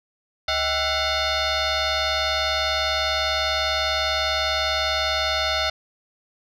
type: tone with frequency modulation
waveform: sine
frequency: 1480 Hz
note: F#6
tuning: in tune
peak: -19 dBFS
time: 0.48-5.7 s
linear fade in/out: 5 ms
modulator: 705 Hz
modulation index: 4.6
effects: tanh soft clip ceiling -16 dBFS